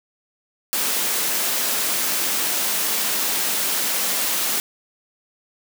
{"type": "high-pass noise", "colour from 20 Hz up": "white", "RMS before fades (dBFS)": -22, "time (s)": [0.73, 4.6], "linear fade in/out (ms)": 0, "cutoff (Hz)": 180, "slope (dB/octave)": 24, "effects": []}